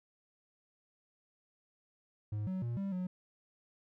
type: tone with pitch steps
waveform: triangle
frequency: 105.4 / 187 / 118.7 / 196.5 / 182.6 Hz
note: G#2 / F#3 / A#2 / G3 / F#3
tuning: +26 / +19 / +32 / +4 / -23 cents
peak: -32 dBFS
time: 2.32-3.07 s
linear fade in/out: 5 ms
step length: 150 ms
effects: none